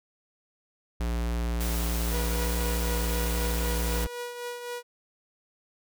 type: tone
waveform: square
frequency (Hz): 58.5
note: A#1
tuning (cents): +7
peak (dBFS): -27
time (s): 1-4.07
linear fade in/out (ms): 5
type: noise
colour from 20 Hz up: white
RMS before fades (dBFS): -36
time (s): 1.6-4.05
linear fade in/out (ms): 10
type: tone with tremolo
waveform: sawtooth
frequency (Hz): 484.2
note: B4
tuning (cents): -34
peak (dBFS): -28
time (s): 2.1-4.83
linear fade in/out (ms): 50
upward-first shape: triangle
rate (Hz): 3.9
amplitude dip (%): 55
effects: none